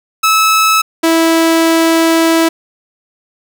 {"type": "tone pair in turn", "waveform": "sawtooth", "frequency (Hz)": [1300, 327.9], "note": ["E6", "E4"], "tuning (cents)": [-24, -9], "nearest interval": "2 octaves", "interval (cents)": 2385, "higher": "first", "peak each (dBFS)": -4, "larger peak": "neither", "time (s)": [[0.23, 0.82], [1.03, 2.49]], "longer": "second", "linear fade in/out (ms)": 10, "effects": []}